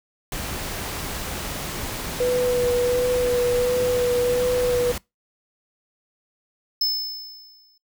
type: noise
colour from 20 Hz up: pink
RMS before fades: -30 dBFS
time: 0.32-4.98 s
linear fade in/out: 2 ms
type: tone with vibrato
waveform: sine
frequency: 492.8 Hz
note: B4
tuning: 4 cents flat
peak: -18 dBFS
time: 2.2-4.92 s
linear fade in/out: 5 ms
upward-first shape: sine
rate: 1.4 Hz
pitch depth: 16 cents each way
type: tone with exponential decay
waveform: square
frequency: 5240 Hz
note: E8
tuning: 11 cents flat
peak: -18 dBFS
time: 6.81-7.78 s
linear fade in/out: 5 ms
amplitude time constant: 210 ms
effects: noise-tail reverb RT60 0.2 s tail -23 dB re dry